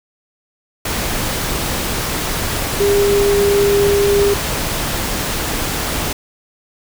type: tone in noise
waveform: sine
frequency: 403.8 Hz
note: G#4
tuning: 49 cents flat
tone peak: -11 dBFS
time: 2.8-4.34 s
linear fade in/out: 5 ms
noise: pink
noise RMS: -20 dBFS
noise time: 0.85-6.13 s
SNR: +6 dB
effects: none